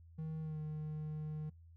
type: tone with pitch glide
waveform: triangle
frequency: 158.1 to 153.42 Hz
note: D#3 to D#3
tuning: +28 to -24 cents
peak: -37 dBFS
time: 0.18-1.5 s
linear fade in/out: 10 ms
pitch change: -52 cents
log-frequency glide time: 0.41-0.59 s
effects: noise-tail reverb RT60 0.2 s tail -24 dB re dry + added 83 Hz sine -56 dBFS peak until 1.76 s